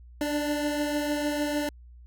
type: beating tone pair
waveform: 25% pulse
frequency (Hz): 293.7 / 300.3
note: D4 / D4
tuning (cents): 0 / +39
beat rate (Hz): 6.6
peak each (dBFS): -23 / -31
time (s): 0.21-1.69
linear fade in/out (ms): 2
effects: added 60 Hz sine -46 dBFS peak until 2.06 s